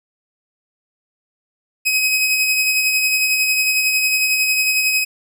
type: tone with tremolo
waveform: sawtooth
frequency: 2534 Hz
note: D#7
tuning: 31 cents sharp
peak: -10 dBFS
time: 1.85-5.05 s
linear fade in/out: 20 ms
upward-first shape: sine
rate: 11 Hz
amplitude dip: 35%
effects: none